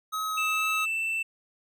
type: tone with vibrato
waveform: square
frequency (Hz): 1271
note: D#6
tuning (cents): +36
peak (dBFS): -29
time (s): 0.12-0.86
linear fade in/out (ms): 20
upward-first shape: triangle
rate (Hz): 2.2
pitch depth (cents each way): 9
type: tone with pitch glide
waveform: triangle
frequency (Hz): 2642 to 2665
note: E7 to E7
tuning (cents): +3 to +18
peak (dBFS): -25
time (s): 0.37-1.23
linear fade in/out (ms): 10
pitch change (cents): +15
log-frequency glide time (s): 0.6-1.02
effects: none